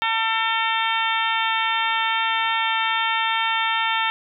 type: harmonic tone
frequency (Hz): 449.8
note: A4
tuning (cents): +38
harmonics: 2 / 3 / 4 / 5 / 6 / 7 / 8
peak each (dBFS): -24 / -26 / -27 / -28 / -29 / -29 / -30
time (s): 0.02-4.1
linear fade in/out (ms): 0
effects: none